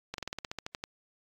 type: slowing click train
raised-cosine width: 0.2 ms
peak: -19 dBFS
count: 12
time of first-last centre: 0.14-0.839 s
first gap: 42 ms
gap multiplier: 1.08
effects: AAC 48 kbps